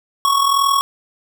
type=tone with amplitude modulation; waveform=square; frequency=1108.7 Hz; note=C#6; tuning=in tune; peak=-11 dBFS; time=0.25-0.81 s; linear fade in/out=0 ms; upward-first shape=sine; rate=41.4 Hz; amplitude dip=60%; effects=none